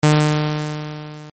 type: tone with level ramp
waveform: sawtooth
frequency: 151.3 Hz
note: D#3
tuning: 48 cents flat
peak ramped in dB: -5 to -31 dBFS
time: 0.03-1.3 s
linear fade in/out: 5 ms
effects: MP3 32 kbps